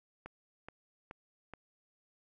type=click train; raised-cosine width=0.5 ms; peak=-30 dBFS; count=4; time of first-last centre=0.26-1.537 s; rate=2.35 Hz; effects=none